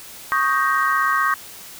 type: chord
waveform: sine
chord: Eb dominant seventh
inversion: third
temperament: equal with one note detuned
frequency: 1108.7 / 1244.5 / 1568 / 1874.4 Hz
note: Db6 / Eb6 / G6 / Bb6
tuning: 0 / 0 / 0 / +9 cents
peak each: -20 / -22 / -22 / -24 dBFS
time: 0.32-1.34 s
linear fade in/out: 0 ms
effects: white hiss -39 dBFS RMS until 1.79 s